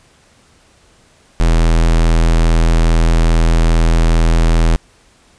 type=tone; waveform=square; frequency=41.2 Hz; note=E1; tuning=in tune; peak=-9 dBFS; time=1.4-4.76 s; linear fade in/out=0 ms; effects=pink hiss -50 dBFS RMS until 5.38 s + resampled to 22050 Hz